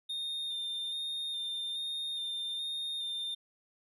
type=tone with vibrato; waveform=triangle; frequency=3642 Hz; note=A#7; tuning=41 cents flat; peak=-33 dBFS; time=0.09-3.35 s; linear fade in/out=10 ms; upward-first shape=square; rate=1.2 Hz; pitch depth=16 cents each way; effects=none